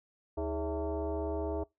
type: tone with frequency modulation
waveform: sine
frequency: 170 Hz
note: F3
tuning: 46 cents flat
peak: -31 dBFS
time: 0.37-1.64 s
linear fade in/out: 10 ms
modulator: 244 Hz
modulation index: 2.5
effects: noise-tail reverb RT60 0.2 s tail -24 dB re dry